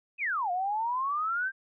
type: exponential two-way sweep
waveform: sine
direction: down then up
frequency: 2637 to 699 to 1601 Hz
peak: -27 dBFS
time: 0.18-1.52 s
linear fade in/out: 50 ms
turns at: 0.51 s
effects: none